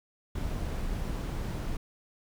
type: noise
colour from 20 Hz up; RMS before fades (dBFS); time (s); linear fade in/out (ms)
brown; -33; 0.35-1.77; 5
effects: none